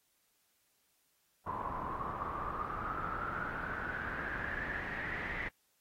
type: noise with low-pass filter sweep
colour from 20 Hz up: pink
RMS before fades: -39 dBFS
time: 1.46-5.49 s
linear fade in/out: 10 ms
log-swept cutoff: 1000 to 2000 Hz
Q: 9.1
effects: white hiss -75 dBFS RMS until 5.8 s + AAC 48 kbps